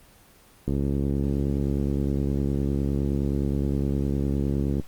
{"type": "click train", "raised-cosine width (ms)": 3, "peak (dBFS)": -13, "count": 288, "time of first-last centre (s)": [0.68, 4.798], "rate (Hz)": 69.7, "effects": ["pink hiss -54 dBFS RMS until 4.87 s", "Opus 24 kbps"]}